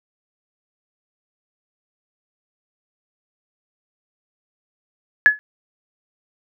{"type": "tone with exponential decay", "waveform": "sine", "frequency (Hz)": 1703, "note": "G#6", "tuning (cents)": 43, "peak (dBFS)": -3, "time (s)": [5.26, 5.39], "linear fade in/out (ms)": 0, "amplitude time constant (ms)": 28, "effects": []}